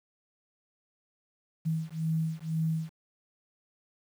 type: beating tone pair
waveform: sine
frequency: 159.5 / 161.5 Hz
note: D#3 / E3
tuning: +43 / -35 cents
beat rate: 2 Hz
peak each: -31 dBFS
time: 1.65-2.91 s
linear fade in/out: 20 ms
effects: 9-bit